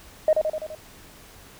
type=tone with echo; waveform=sine; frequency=622.3 Hz; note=D#5; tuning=in tune; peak=-13 dBFS; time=0.28-0.33 s; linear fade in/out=2 ms; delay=84 ms; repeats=5; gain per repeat=-4 dB; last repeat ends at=0.75 s; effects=tanh soft clip ceiling -9 dBFS + pink hiss -48 dBFS RMS until 1.59 s